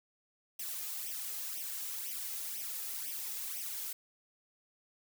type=noise with flanger; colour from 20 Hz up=blue; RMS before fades=-40 dBFS; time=0.59-3.93 s; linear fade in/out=5 ms; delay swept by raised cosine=0.34 to 2.44 ms; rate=2 Hz; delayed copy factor=+0.85; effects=none